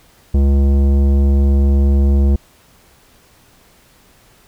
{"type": "tone with tanh clipping", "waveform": "sine", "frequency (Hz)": 69.4, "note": "C#2", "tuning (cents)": 3, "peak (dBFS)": -11, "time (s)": [0.34, 2.36], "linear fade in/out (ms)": 5, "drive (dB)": 14, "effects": ["pink hiss -50 dBFS RMS until 4.47 s"]}